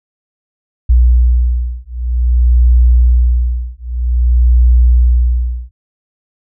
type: beating tone pair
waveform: sine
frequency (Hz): 60.3 / 60.82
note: B1 / B1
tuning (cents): -41 / -26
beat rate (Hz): 0.52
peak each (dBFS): -10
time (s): 0.89-5.71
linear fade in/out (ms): 10
effects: none